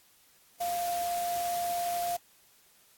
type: tone in noise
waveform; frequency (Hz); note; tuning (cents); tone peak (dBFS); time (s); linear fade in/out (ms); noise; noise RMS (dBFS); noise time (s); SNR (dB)
sine; 698.5; F5; 0; -29; 0.6-2.17; 10; white; -40; 0.6-2.17; +8
effects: white hiss -62 dBFS RMS until 2.97 s + AAC 64 kbps